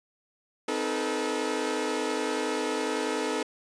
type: tone cluster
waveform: sawtooth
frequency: 259 / 310.5 / 433.3 / 483.5 Hz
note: C4 / D#4 / A4 / B4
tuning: -17 / -3 / -27 / -37 cents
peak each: -31 / -29 / -27 / -30 dBFS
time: 0.68-3.43 s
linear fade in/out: 5 ms
effects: resampled to 22050 Hz